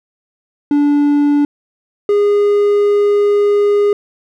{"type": "tone pair in turn", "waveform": "triangle", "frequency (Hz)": [290, 410.1], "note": ["D4", "G#4"], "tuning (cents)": [-22, -22], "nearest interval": "tritone", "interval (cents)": 600, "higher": "second", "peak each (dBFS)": -7, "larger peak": "neither", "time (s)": [[0.71, 1.45], [2.09, 3.93]], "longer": "second", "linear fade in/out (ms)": 2, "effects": []}